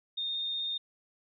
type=tone with vibrato; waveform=sine; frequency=3664 Hz; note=A#7; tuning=31 cents flat; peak=-31 dBFS; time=0.17-0.78 s; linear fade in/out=10 ms; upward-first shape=sine; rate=16 Hz; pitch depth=10 cents each way; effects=none